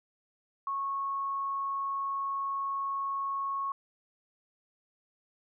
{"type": "tone", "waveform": "sine", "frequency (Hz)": 1100, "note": "C#6", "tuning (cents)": -14, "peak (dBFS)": -30, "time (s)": [0.67, 3.72], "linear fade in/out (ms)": 2, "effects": []}